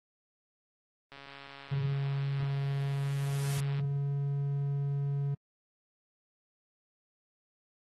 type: click train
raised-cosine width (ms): 0.3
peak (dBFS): -32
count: 373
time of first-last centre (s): 1.12-3.796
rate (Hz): 139
type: tone with pitch glide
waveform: triangle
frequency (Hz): 138.59 to 140.77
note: C#3 to C#3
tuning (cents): 0 to +27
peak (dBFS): -27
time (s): 1.71-5.35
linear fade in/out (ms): 10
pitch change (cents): +27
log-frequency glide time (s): 2.42-4.08
type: noise with exponential growth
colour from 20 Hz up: white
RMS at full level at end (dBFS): -40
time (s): 2.31-3.6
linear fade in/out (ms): 0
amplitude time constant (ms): 280
effects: AAC 32 kbps